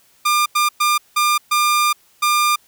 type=tone bursts at uneven times; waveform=sawtooth; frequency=1200 Hz; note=D6; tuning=37 cents sharp; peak=-10 dBFS; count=6; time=0.25-0.46 / 0.55-0.69 / 0.8-0.98 / 1.16-1.38 / 1.51-1.93 / 2.22-2.56 s; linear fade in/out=10 ms; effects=white hiss -55 dBFS RMS until 2.67 s